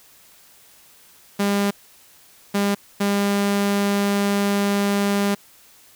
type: tone bursts at uneven times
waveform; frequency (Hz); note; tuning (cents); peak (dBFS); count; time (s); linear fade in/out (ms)
sawtooth; 201.3; G3; +46; -14; 3; 1.39-1.71 / 2.54-2.75 / 3-5.35; 10
effects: white hiss -51 dBFS RMS until 5.95 s